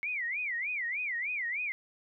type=tone with vibrato; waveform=sine; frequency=2157 Hz; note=C#7; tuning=48 cents flat; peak=-31 dBFS; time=0.03-1.72 s; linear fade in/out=0 ms; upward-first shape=sine; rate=3.3 Hz; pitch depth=260 cents each way; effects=none